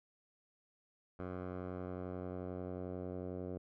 10% pulse tone with low-pass filter sweep, 91.2 Hz, F#2, 24 cents flat, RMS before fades -43 dBFS, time 1.19-3.58 s, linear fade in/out 5 ms, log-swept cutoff 1200 to 560 Hz, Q 1.3, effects none

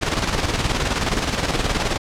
pink noise with tremolo, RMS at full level -19 dBFS, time 0.01-1.98 s, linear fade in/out 20 ms, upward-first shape square, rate 19 Hz, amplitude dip 50%, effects low-pass 6000 Hz 12 dB/octave

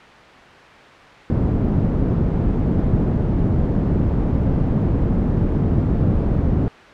white low-pass noise, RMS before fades -18 dBFS, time 1.3-6.68 s, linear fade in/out 0 ms, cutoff 190 Hz, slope 12 dB/octave, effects white hiss -41 dBFS RMS until 6.93 s + low-pass 2000 Hz 12 dB/octave

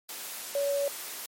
sine tone in noise, 565 Hz, C#5, 33 cents sharp, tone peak -25 dBFS, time 0.55-0.88 s, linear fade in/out 2 ms, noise white, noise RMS -39 dBFS, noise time 0.09-1.26 s, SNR +11 dB, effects high-pass 300 Hz 12 dB/octave + MP3 64 kbps

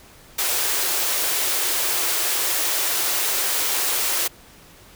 white high-pass noise, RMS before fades -22 dBFS, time 0.38-4.28 s, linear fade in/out 10 ms, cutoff 310 Hz, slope 96 dB/octave, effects pink hiss -48 dBFS RMS until 4.95 s

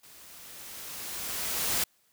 white noise with level ramp, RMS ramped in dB -53 to -27 dBFS, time 0.03-1.84 s, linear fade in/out 5 ms, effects white hiss -68 dBFS RMS until 2.12 s

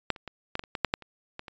clicks, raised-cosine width 0.3 ms, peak -8 / -29 / -22 / -14 / -16 / -29 / -16 / -6 / -8 / -30 / -21 / -26 dBFS, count 12, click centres 0.103 / 0.162 / 0.277 / 0.554 / 0.594 / 0.638 / 0.752 / 0.847 / 0.939 / 1.023 / 1.394 / 1.482 s, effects resampled to 16000 Hz

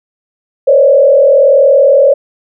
sine tone with frequency modulation, 554.4 Hz, C#5, in tune, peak -3 dBFS, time 0.67-2.14 s, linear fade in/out 10 ms, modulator 41.1 Hz, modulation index 1.1, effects none

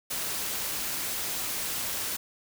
white noise, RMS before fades -32 dBFS, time 0.1-2.17 s, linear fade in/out 10 ms, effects none

